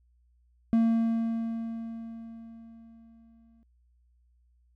triangle tone with exponential decay, 227.9 Hz, A#3, 39 cents flat, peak -17 dBFS, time 0.73-3.63 s, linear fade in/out 0 ms, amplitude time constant 630 ms, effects added 60 Hz sine -62 dBFS peak until 4.75 s

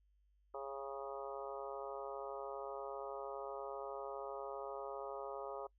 harmonic tone with a mistuned harmonic, 137.5 Hz, C#3, 14 cents flat, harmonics 3 / 4 / 5 / 6 / 7 / 8 / 9, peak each -48 / -47 / -51 / -52 / -52 / -56 / -52 dBFS, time 0.54-5.67 s, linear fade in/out 5 ms, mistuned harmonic 6, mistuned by -18 cents, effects noise-tail reverb RT60 0.1 s tail -25 dB re dry + added 50 Hz sine -70 dBFS peak until 5.78 s

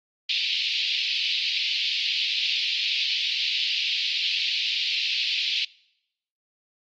pink band-pass noise, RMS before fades -26 dBFS, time 0.29-5.65 s, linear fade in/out 5 ms, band 2500 to 4600 Hz, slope 48 dB/octave, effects noise-tail reverb RT60 0.8 s tail -24 dB re dry + Opus 32 kbps

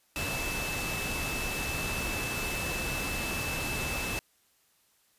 sine tone in noise, 2627 Hz, E7, 7 cents flat, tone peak -35 dBFS, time 0.16-4.19 s, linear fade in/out 0 ms, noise pink, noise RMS -34 dBFS, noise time 0.16-4.19 s, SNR -4 dB, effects white hiss -68 dBFS RMS until 5.18 s + resampled to 32000 Hz

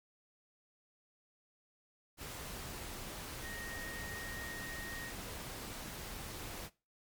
sine tone in noise, 1864.7 Hz, A#6, in tune, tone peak -45 dBFS, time 3.41-5.13 s, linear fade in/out 50 ms, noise pink, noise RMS -45 dBFS, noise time 2.17-6.7 s, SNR -3 dB, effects noise-tail reverb RT60 0.3 s tail -21 dB re dry + MP3 96 kbps

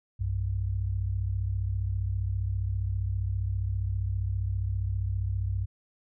sine tone pair together, 62.01 / 97 Hz, B1 / G2, +8 / -18 cents, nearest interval minor sixth, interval 774 cents, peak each -31 / -28 dBFS, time 0.19-5.66 s, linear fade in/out 20 ms, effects none

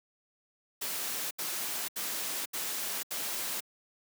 white noise bursts, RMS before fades -35 dBFS, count 5, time 0.81-3.606 s, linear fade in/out 10 ms, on 500 ms, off 74 ms, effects high-pass 200 Hz 12 dB/octave

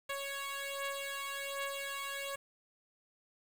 10% pulse beating tone pair, 554.4 / 555.7 Hz, C#5 / C#5, 0 / +4 cents, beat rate 1.3 Hz, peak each -31 / -34 dBFS, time 0.09-2.36 s, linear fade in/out 10 ms, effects 9-bit

